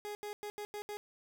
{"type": "tone bursts at uneven times", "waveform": "30% pulse", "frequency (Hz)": 415.3, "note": "G#4", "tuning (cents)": 0, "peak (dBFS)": -37, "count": 6, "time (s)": [[0.05, 0.15], [0.23, 0.33], [0.43, 0.5], [0.58, 0.65], [0.74, 0.82], [0.89, 0.97]], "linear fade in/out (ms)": 0, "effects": []}